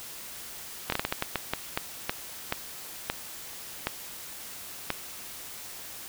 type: slowing click train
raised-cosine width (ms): 0.3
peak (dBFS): -10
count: 15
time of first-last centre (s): 0.9-4.903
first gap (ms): 23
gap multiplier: 1.34
effects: white hiss -42 dBFS RMS until 6.08 s